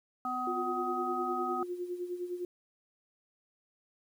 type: harmonic tone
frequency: 251.6 Hz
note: B3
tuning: 32 cents sharp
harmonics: 1 / 3 / 5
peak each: -40 / -36 / -34 dBFS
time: 0.25-1.63 s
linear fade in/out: 2 ms
type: tone with tremolo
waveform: sine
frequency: 355.8 Hz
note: F4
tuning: 32 cents sharp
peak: -32 dBFS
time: 0.47-2.45 s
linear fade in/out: 2 ms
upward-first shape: sine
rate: 9.8 Hz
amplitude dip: 65%
effects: 10-bit